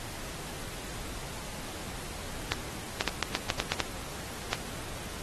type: clicks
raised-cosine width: 0.2 ms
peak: -8 dBFS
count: 10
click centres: 2.52 / 3.009 / 3.077 / 3.227 / 3.351 / 3.502 / 3.601 / 3.72 / 3.803 / 4.531 s
effects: pink hiss -41 dBFS RMS until 5.22 s + AAC 32 kbps